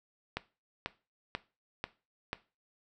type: click train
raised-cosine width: 0.3 ms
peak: -17 dBFS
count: 5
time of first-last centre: 0.37-2.331 s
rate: 2.04 Hz
effects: noise-tail reverb RT60 0.3 s tail -17 dB re dry